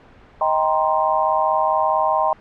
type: chord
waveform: sine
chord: C minor seventh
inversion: first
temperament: just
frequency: 627.9 / 784.9 / 941.9 / 1046.5 Hz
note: Eb5 / G5 / Bb5 / C6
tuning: +16 / +2 / +18 / 0 cents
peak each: -21 dBFS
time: 0.41-2.33 s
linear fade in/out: 2 ms
effects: pink hiss -47 dBFS RMS until 2.4 s + low-pass 2000 Hz 12 dB/octave